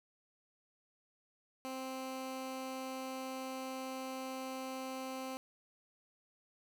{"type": "tone", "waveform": "15% pulse", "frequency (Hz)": 261.9, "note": "C4", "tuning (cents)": 2, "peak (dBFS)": -34, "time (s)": [1.65, 5.37], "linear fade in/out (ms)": 0, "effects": []}